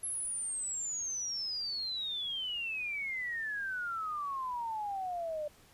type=exponential sweep; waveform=sine; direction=down; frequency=11175 to 590 Hz; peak=-34 dBFS; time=0.03-5.48 s; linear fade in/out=5 ms; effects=pink hiss -61 dBFS RMS until 5.73 s + resampled to 32000 Hz